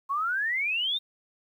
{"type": "exponential sweep", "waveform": "sine", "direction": "up", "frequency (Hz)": [1073, 3729], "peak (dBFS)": -25, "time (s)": [0.09, 0.99], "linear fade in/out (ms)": 20, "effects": ["10-bit"]}